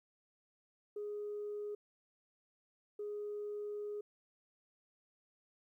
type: tone bursts at uneven times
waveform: sine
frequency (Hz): 415.3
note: G#4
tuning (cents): 0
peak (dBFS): -38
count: 2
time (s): 0.96-1.75 / 2.99-4.01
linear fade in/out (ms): 5
effects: tanh soft clip ceiling -35 dBFS + 13-bit